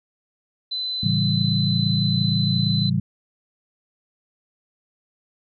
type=tone; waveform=sine; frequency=4026 Hz; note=B7; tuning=33 cents sharp; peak=-24 dBFS; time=0.71-2.9 s; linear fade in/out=10 ms
type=chord; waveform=sine; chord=A dominant seventh; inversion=none; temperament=equal; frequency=110 / 138.59 / 164.81 / 196 Hz; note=A2 / C#3 / E3 / G3; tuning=0 / 0 / 0 / 0 cents; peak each=-24 dBFS; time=1.03-3 s; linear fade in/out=5 ms
effects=none